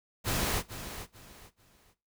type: noise with echo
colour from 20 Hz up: pink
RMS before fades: -30 dBFS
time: 0.24-0.63 s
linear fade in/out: 50 ms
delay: 440 ms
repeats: 3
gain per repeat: -11 dB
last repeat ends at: 1.95 s
effects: noise-tail reverb RT60 0.3 s tail -17 dB re dry